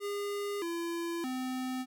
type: tone with pitch steps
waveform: square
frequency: 406.6 / 338.7 / 256.7 Hz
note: G#4 / E4 / C4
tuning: -37 / +47 / -33 cents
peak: -34 dBFS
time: 0-1.86 s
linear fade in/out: 50 ms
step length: 620 ms
effects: none